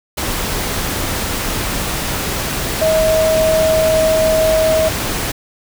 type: tone in noise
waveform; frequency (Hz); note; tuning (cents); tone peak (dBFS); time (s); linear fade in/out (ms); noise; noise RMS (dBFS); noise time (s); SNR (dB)
sine; 636; D#5; +38; -11; 2.81-4.89; 10; pink; -20; 0.17-5.32; +6
effects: none